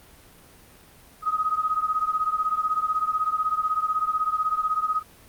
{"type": "beating tone pair", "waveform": "sine", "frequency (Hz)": [1253, 1269], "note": ["D#6", "D#6"], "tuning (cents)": [12, 34], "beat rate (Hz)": 16, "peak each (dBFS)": [-24, -26], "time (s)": [1.22, 5.03], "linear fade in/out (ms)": 50, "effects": ["pink hiss -51 dBFS RMS until 5.28 s", "Opus 32 kbps"]}